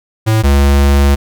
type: tone pair in turn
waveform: square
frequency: 110 / 70.08 Hz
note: A2 / C#2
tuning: 0 / +19 cents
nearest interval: minor sixth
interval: 781 cents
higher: first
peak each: -9 / -7 dBFS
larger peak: second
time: 0.26-0.43 / 0.43-1.16 s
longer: second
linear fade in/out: 20 ms
effects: none